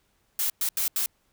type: noise bursts at uneven times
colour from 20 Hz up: blue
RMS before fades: -26 dBFS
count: 4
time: 0.39-0.5 / 0.61-0.69 / 0.77-0.88 / 0.96-1.06 s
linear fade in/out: 2 ms
effects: pink hiss -69 dBFS RMS until 1.32 s